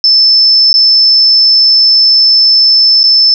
sine tone with dropouts, 5274 Hz, E8, in tune, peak -3 dBFS, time 0.04-3.34 s, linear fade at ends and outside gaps 1 ms, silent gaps 0.73-0.74 / 3.032-3.039 s, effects none

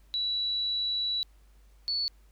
sine tone pair in turn, 3931 / 4441 Hz, B7 / C#8, -9 / +2 cents, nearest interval major second, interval 211 cents, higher second, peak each -27 dBFS, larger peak neither, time 0.14-1.23 / 1.88-2.08 s, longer first, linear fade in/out 0 ms, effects added 50 Hz sine -55 dBFS peak until 2.31 s + pink hiss -68 dBFS RMS until 2.31 s

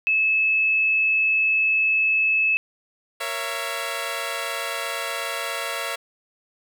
sine tone, 2600 Hz, E7, 24 cents flat, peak -17 dBFS, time 0.07-2.57 s, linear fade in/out 0 ms
10% pulse chord, A# diminished, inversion none, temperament equal with one note detuned, 466.2 / 554.4 / 670.8 Hz, A#4 / C#5 / E5, 0 / 0 / +30 cents, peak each -25 / -22 / -21 dBFS, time 3.2-5.96 s, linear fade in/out 10 ms
effects none

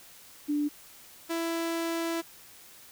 sine / sawtooth tone pair in turn, 293.7 / 332.4 Hz, D4 / E4, 0 / +15 cents, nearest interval major second, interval 215 cents, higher second, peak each -25 dBFS, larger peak neither, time 0.48-0.69 / 1.29-2.22 s, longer second, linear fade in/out 20 ms, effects white hiss -52 dBFS RMS until 2.91 s

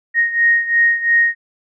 sine beating tone pair, 1864.7 / 1867.6 Hz, A#6 / A#6, 0 / +3 cents, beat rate 2.9 Hz, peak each -13 / -17 dBFS, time 0.14-1.35 s, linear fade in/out 50 ms, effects none

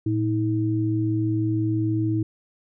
sine tone pair together, 113 / 319.6 Hz, A2 / D#4, +47 / +47 cents, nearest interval octave + tritone, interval 1800 cents, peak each -23 dBFS, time 0.06-2.23 s, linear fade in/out 5 ms, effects none

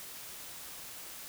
silence, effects white hiss -46 dBFS RMS until 1.28 s

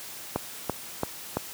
click train, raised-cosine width 1 ms, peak -11 dBFS, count 4, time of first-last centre 0.36-1.37 s, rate 2.97 Hz, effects white hiss -41 dBFS RMS until 1.53 s + high-pass 80 Hz 12 dB/octave

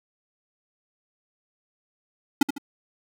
square tone with echo, 282.8 Hz, C#4, 35 cents sharp, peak -14 dBFS, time 2.41-2.43 s, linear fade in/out 5 ms, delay 76 ms, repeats 2, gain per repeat -9 dB, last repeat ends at 2.582 s, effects none

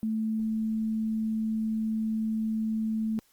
sine tone, 220 Hz, A3, in tune, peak -26 dBFS, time 0.03-3.19 s, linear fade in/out 0 ms, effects white hiss -65 dBFS RMS until 3.32 s + Opus 24 kbps

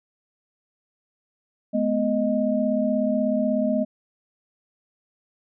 sine tone cluster, 213.7 / 250.1 / 621 Hz, G#3 / B3 / D#5, +50 / +22 / -3 cents, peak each -24 dBFS, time 1.73-3.85 s, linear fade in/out 20 ms, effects none

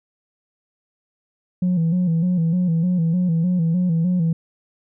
sine tone with vibrato, 172.4 Hz, F3, 22 cents flat, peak -14 dBFS, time 1.62-4.33 s, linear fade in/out 5 ms, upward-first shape square, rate 3.3 Hz, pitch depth 83 cents each way, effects tanh soft clip ceiling -14 dBFS

